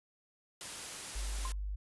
white noise, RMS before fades -43 dBFS, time 0.61-1.52 s, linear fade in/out 0 ms
sine tone, 49.84 Hz, G1, 29 cents sharp, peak -35 dBFS, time 1.15-1.76 s, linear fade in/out 10 ms
sine tone with exponential decay, 1046.5 Hz, C6, in tune, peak -35 dBFS, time 1.45-1.55 s, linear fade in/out 1 ms, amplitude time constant 20 ms
effects resampled to 24000 Hz

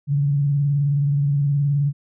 sine tone with vibrato, 142.6 Hz, C#3, 49 cents sharp, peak -16 dBFS, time 0.07-1.93 s, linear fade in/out 50 ms, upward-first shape square, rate 19 Hz, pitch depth 42 cents each way, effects none

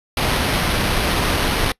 pink noise with sample-and-hold, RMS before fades -19 dBFS, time 0.17-1.72 s, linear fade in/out 2 ms, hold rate 7350 Hz, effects noise-tail reverb RT60 0.1 s tail -23 dB re dry + resampled to 32000 Hz

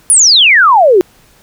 sine exponential sweep, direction down, 10360 to 345.5 Hz, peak -3 dBFS, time 0.1-1.01 s, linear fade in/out 0 ms, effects pink hiss -46 dBFS RMS until 1.42 s

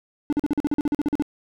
triangle tone bursts, 293.7 Hz, D4, in tune, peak -16 dBFS, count 14, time 0.3-1.223 s, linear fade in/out 0 ms, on 26 ms, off 43 ms, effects none

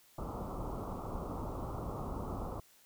pink low-pass noise, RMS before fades -40 dBFS, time 0.18-2.6 s, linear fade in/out 5 ms, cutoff 1300 Hz, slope 96 dB/octave, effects white hiss -64 dBFS RMS until 2.85 s

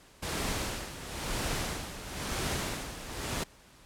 pink noise with tremolo, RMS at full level -32 dBFS, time 0.22-3.44 s, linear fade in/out 10 ms, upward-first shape sine, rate 0.99 Hz, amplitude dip 70%, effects pink hiss -57 dBFS RMS until 3.85 s + low-pass 11000 Hz 12 dB/octave

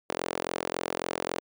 sawtooth tone with high-pass filter, 43.65 Hz, F1, in tune, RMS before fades -33 dBFS, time 0.09-1.4 s, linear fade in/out 10 ms, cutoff 450 Hz, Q 1.5, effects none

